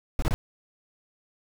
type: noise bursts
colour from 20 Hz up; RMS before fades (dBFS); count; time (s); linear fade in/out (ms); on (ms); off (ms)
brown; -23; 3; 0.19-0.34; 0; 32; 27
effects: none